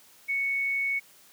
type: tone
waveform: sine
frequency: 2217 Hz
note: C#7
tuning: in tune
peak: -25 dBFS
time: 0.28-1 s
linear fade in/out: 20 ms
effects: white hiss -56 dBFS RMS until 1.32 s + high-pass 100 Hz 12 dB/octave